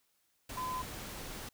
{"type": "tone in noise", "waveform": "sine", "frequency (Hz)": 1018, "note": "C6", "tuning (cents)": -48, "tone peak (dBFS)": -35, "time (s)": [0.57, 0.82], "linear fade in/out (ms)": 5, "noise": "pink", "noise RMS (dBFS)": -44, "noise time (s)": [0.49, 1.49], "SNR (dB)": 6, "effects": ["white hiss -75 dBFS RMS until 1.53 s"]}